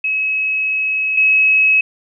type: tone pair in turn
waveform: sine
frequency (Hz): 2566 / 2566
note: E7 / E7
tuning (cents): -47 / -47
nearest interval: unison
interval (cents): 0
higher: neither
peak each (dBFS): -15 / -9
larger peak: second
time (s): 0.04-1.17 / 1.17-1.81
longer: first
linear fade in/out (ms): 5
effects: none